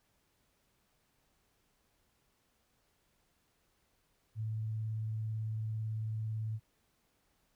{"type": "tone with vibrato", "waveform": "sine", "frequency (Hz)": 109.7, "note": "A2", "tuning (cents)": -5, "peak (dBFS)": -34, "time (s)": [4.35, 6.6], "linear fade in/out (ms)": 50, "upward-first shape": "sine", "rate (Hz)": 18, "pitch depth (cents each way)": 14, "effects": ["pink hiss -75 dBFS RMS until 7.55 s"]}